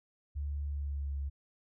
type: tone with pitch glide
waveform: sine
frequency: 72 to 69.83 Hz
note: D2 to C#2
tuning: -34 to +13 cents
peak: -33 dBFS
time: 0.35-1.3 s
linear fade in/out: 20 ms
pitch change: -53 cents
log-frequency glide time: 0.66-1.16 s
effects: none